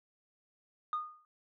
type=tone with exponential decay; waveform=sine; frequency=1228 Hz; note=D#6; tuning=23 cents flat; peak=-27 dBFS; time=0.93-1.25 s; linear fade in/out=1 ms; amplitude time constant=68 ms; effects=tanh soft clip ceiling -28 dBFS